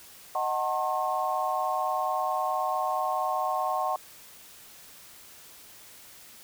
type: chord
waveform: sine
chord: D# diminished seventh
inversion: none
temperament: just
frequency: 622.3 / 746.7 / 896 / 1075.3 Hz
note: D#5 / F#5 / A5 / C6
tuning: 0 / +16 / +31 / +47 cents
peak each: -33 / -29 / -34 / -30 dBFS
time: 0.35-3.96 s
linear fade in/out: 2 ms
effects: white hiss -50 dBFS RMS until 6.43 s